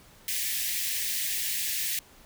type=high-pass noise; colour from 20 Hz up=white; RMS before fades=-30 dBFS; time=0.28-1.99 s; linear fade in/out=2 ms; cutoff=1700 Hz; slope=96 dB/octave; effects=pink hiss -55 dBFS RMS until 2.25 s